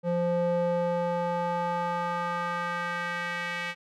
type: tone with band-pass filter sweep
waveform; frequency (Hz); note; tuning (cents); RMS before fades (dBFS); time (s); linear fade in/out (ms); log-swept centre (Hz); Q
square; 173.8; F3; -8; -29; 0.03-3.75; 50; 420 to 2200; 2.1
effects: none